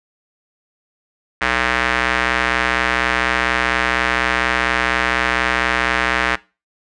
square tone with band-pass filter, 62.1 Hz, B1, 10 cents sharp, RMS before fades -18 dBFS, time 1.41-6.36 s, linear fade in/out 10 ms, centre 1800 Hz, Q 1.9, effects noise-tail reverb RT60 0.3 s tail -21 dB re dry + resampled to 22050 Hz

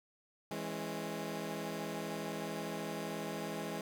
15% pulse chord, C# minor, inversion first, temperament equal with one note detuned, 164.81 / 207.7 / 272.6 Hz, E3 / G#3 / C#4, 0 / 0 / -29 cents, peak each -36 / -35 / -39 dBFS, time 0.51-3.81 s, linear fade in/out 2 ms, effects none

